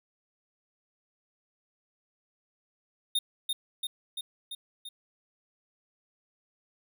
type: tone with echo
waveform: square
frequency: 3668 Hz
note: A#7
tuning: 29 cents flat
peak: -25 dBFS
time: 3.15-3.19 s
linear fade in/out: 5 ms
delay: 340 ms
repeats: 5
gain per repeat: -3 dB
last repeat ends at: 4.89 s
effects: none